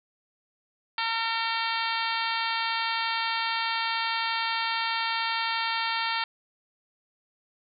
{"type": "harmonic tone", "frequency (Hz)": 455.2, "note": "A#4", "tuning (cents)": -41, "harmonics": [2, 3, 4, 5, 6, 7, 8, 9, 10], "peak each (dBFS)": [-31, -33, -34, -35, -36, -36, -37, -38, -38], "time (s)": [0.98, 6.24], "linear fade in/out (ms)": 2, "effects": []}